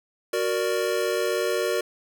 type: chord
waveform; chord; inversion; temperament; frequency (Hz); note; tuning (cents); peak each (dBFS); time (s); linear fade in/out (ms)
square; Gb augmented; none; equal; 370 / 466.2 / 587.3; Gb4 / Bb4 / D5; 0 / 0 / 0; -28 / -27 / -29; 0.33-1.81; 5
effects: none